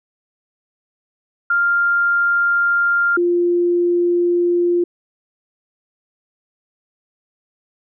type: tone pair in turn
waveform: sine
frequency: 1397 / 349.2 Hz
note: F6 / F4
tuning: 0 / 0 cents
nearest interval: 2 octaves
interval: 2400 cents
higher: first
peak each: -13 dBFS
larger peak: neither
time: 1.5-3.17 / 3.17-4.84 s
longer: neither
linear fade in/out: 5 ms
effects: none